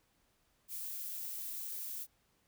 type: noise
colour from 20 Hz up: violet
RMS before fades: -42 dBFS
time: 0.68-2.07 s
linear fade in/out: 50 ms
effects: pink hiss -74 dBFS RMS until 2.47 s